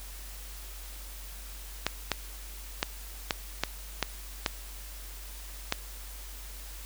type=clicks; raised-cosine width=0.2 ms; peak=-8 dBFS; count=8; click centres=1.866 / 2.117 / 2.829 / 3.308 / 3.636 / 4.027 / 4.462 / 5.724 s; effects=added 48 Hz sine -42 dBFS peak until 6.85 s + white hiss -47 dBFS RMS until 6.85 s